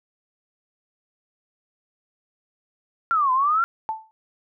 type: exponential two-way sweep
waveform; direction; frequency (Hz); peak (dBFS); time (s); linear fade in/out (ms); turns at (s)
sine; down then up; 1396.9 to 1005 to 1396.9; -17; 3.11-3.64; 0; 3.32
type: tone with exponential decay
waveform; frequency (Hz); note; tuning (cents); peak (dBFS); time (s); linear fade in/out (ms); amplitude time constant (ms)
sine; 880; A5; 0; -20; 3.89-4.11; 0; 46
effects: none